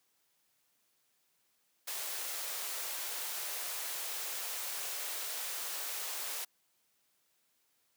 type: high-pass noise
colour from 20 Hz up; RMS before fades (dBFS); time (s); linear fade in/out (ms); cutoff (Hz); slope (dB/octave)
white; -39; 1.87-6.45; 10; 430; 24
effects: white hiss -75 dBFS RMS until 7.96 s + high-pass 100 Hz 12 dB/octave